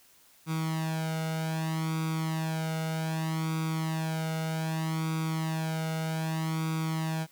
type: tone with flanger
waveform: sawtooth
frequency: 160 Hz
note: D#3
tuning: 49 cents sharp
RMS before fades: -31 dBFS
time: 0.46-7.27 s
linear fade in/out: 50 ms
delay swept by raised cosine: 0.84 to 1.4 ms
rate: 0.64 Hz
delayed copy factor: +0.75
effects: white hiss -60 dBFS RMS until 7.31 s